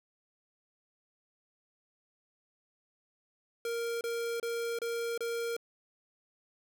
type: tone bursts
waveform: square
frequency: 466.2 Hz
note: A#4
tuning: in tune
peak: -33 dBFS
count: 5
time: 3.65-5.566 s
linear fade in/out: 2 ms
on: 360 ms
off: 29 ms
effects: none